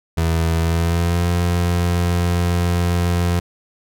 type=tone with pitch glide; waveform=30% pulse; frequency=82.41 to 87.31 Hz; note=E2 to F2; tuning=0 to 0 cents; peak=-13 dBFS; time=0.17-3.4 s; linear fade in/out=10 ms; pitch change=+100 cents; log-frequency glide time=0.6-1.3 s; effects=none